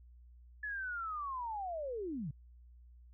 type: linear sweep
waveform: sine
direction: down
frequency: 1726 to 123.9 Hz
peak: -37 dBFS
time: 0.63-2.31 s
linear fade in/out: 5 ms
effects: added 60 Hz sine -55 dBFS peak until 3.13 s